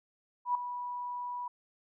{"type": "tone with ADSR envelope", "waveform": "sine", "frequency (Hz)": 979, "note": "B5", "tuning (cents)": -15, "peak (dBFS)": -24, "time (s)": [0.45, 1.48], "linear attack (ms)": 100, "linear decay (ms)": 3, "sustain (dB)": -11, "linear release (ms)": 5, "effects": []}